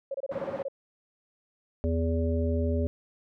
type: tone bursts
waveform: sine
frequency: 547 Hz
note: C#5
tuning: 23 cents flat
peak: -29 dBFS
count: 10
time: 0.11-0.684 s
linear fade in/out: 5 ms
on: 34 ms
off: 26 ms
type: band-pass noise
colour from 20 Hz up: pink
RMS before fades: -39 dBFS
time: 0.31-0.63 s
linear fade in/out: 10 ms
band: 170 to 1100 Hz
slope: 12 dB/octave
type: harmonic tone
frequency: 82.41 Hz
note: E2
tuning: in tune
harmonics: 1 / 3 / 5 / 7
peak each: -26 / -31 / -33 / -34 dBFS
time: 1.84-2.87 s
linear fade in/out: 0 ms
effects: none